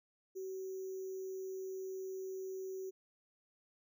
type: tone with sample-and-hold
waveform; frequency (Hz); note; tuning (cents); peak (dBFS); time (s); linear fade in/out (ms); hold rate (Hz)
sine; 378.5; F#4; +39; -40; 0.35-2.91; 20; 6300
effects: none